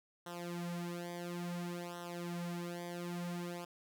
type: tone with flanger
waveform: sawtooth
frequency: 174 Hz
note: F3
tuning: 6 cents flat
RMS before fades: -42 dBFS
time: 0.26-3.65 s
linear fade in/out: 5 ms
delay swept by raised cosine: 0.42 to 5.02 ms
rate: 0.58 Hz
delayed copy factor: -0.9
effects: none